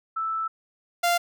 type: tone pair in turn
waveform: sine / sawtooth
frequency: 1318.5 / 694.8 Hz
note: E6 / F5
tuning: 0 / -9 cents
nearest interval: major seventh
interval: 1109 cents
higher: first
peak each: -25 / -16 dBFS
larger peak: second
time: 0.16-0.48 / 1.03-1.18 s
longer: first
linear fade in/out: 10 ms
effects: none